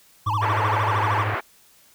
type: tone with tremolo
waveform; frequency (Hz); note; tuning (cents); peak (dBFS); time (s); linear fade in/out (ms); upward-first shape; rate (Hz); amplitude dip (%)
triangle; 104.5; G#2; +11; -20; 0.26-1.35; 10; sine; 13; 50
type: tone with vibrato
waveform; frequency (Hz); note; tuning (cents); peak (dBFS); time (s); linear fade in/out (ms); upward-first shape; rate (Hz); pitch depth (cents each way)
triangle; 1000; B5; +21; -20; 0.26-1.24; 10; sine; 13; 290
type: band-pass noise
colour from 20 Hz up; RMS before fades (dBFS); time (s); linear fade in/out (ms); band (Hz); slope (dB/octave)
white; -27; 0.41-1.41; 20; 320 to 1900; 24
effects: white hiss -55 dBFS RMS until 1.94 s